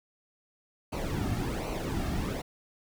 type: noise with flanger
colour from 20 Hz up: brown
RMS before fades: -32 dBFS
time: 0.92-2.42 s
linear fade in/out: 10 ms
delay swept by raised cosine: 0.57 to 2.07 ms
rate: 1.3 Hz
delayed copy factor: -0.7
effects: none